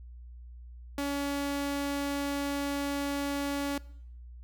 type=tone; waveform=sawtooth; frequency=282.7 Hz; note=C#4; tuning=34 cents sharp; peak=-26 dBFS; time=0.98-3.78 s; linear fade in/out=2 ms; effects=noise-tail reverb RT60 0.7 s tail -21 dB re dry + added 60 Hz sine -44 dBFS peak until 4.43 s